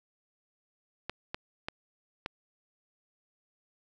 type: clicks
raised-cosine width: 0.3 ms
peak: -18 dBFS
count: 4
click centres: 1.096 / 1.345 / 1.685 / 2.261 s
effects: none